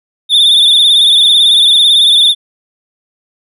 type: tone with vibrato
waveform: triangle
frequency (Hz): 3562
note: A7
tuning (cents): +21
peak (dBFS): -3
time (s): 0.29-2.35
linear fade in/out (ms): 50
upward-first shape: triangle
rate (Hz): 18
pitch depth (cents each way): 84
effects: none